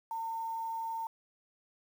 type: tone with quantisation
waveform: sine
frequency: 906 Hz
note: A#5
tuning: 50 cents flat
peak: -34 dBFS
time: 0.11-1.07 s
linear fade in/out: 2 ms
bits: 9
effects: none